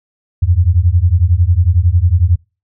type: beating tone pair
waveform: sine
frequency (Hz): 82.41 / 93.41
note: E2 / F#2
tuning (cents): 0 / +17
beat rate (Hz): 11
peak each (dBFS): -11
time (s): 0.42-2.36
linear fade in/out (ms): 10
effects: noise-tail reverb RT60 0.3 s tail -26 dB re dry